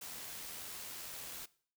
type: noise with amplitude modulation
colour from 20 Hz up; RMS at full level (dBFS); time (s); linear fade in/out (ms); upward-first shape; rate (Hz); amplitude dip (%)
white; -45; 0.01-1.46; 10; sine; 82.5; 25
effects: noise-tail reverb RT60 0.5 s tail -20 dB re dry